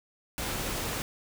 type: noise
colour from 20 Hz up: pink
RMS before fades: -33 dBFS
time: 0.38-1.02 s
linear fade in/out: 0 ms
effects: none